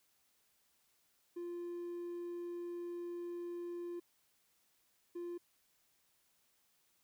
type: tone bursts at uneven times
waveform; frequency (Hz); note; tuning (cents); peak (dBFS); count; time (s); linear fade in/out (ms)
triangle; 347.8; F4; -7; -38; 2; 1.36-4 / 5.15-5.38; 10
effects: tanh soft clip ceiling -34 dBFS + white hiss -75 dBFS RMS until 7.03 s